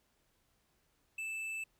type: tone with tanh clipping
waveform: triangle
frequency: 2637 Hz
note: E7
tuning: in tune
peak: -39 dBFS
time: 1.18-1.64 s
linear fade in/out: 5 ms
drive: 12 dB
effects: pink hiss -75 dBFS RMS until 1.79 s